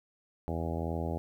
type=harmonic tone; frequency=82.41 Hz; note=E2; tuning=in tune; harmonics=1 / 2 / 3 / 4 / 5 / 6 / 7 / 8 / 9 / 10; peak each=-35 / -38 / -40 / -41 / -42 / -43 / -43 / -44 / -45 / -45 dBFS; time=0.48-1.18 s; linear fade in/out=0 ms; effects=11-bit